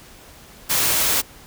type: noise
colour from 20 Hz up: white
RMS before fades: -19 dBFS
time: 0.69-1.22 s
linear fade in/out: 20 ms
effects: pink hiss -45 dBFS RMS until 1.46 s